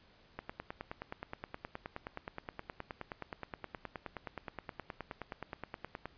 click train, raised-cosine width 0.5 ms, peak -25 dBFS, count 55, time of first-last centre 0.39-6.056 s, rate 9.53 Hz, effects pink hiss -64 dBFS RMS until 6.17 s + resampled to 11025 Hz

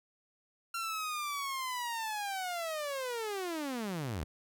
sawtooth linear sweep, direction down, 1373 to 65.41 Hz, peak -31 dBFS, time 0.74-4.24 s, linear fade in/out 5 ms, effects none

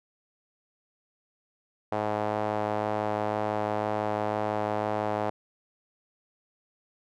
sawtooth tone with band-pass filter, 106 Hz, G#2, 36 cents sharp, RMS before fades -29 dBFS, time 1.92-5.3 s, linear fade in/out 5 ms, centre 720 Hz, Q 1.9, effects none

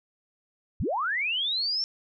sine linear sweep, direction up, 38 to 5490 Hz, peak -25 dBFS, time 0.8-1.84 s, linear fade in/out 0 ms, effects none

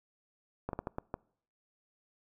slowing click train, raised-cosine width 1 ms, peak -21 dBFS, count 6, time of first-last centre 0.69-1.141 s, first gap 42 ms, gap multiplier 1.39, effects noise-tail reverb RT60 0.6 s tail -25 dB re dry

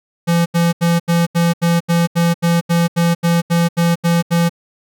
square tone bursts, 170 Hz, F3, 46 cents flat, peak -12 dBFS, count 16, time 0.27-4.495 s, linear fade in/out 20 ms, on 190 ms, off 79 ms, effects none

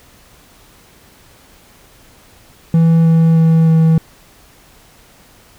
triangle tone with pitch steps, 164.6 / 163.56 / 162.52 / 161.49 Hz, E3 / E3 / E3 / E3, -2 / -13 / -24 / -35 cents, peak -5 dBFS, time 2.74-3.98 s, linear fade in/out 2 ms, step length 310 ms, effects pink hiss -46 dBFS RMS until 5.58 s

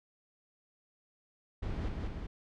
brown noise with echo, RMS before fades -36 dBFS, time 1.62-1.89 s, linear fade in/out 10 ms, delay 190 ms, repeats 2, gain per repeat -2 dB, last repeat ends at 2.27 s, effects low-pass 4000 Hz 12 dB/octave

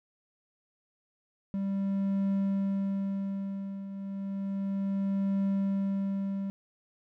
triangle tone with tremolo, 196.1 Hz, G3, 1 cent sharp, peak -23 dBFS, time 1.54-6.5 s, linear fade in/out 0 ms, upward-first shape triangle, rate 0.32 Hz, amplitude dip 75%, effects none

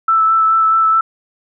sine tone with vibrato, 1319 Hz, E6, 1 cent sharp, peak -9 dBFS, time 0.08-1.01 s, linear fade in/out 5 ms, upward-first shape sine, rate 4.7 Hz, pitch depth 13 cents each way, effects none

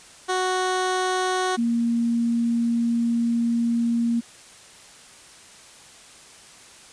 15% pulse / sine tone pair in turn, 370 / 233.9 Hz, F#4 / A#3, 0 / +6 cents, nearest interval minor sixth, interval 794 cents, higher first, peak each -15 / -19 dBFS, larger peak first, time 0.28-1.57 / 1.57-4.21 s, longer second, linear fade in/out 20 ms, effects white hiss -47 dBFS RMS until 6.92 s + resampled to 22050 Hz

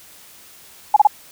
sine tone bursts, 838 Hz, G#5, 15 cents sharp, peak -6 dBFS, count 3, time 0.94-1.072 s, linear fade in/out 5 ms, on 24 ms, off 30 ms, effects white hiss -45 dBFS RMS until 1.31 s

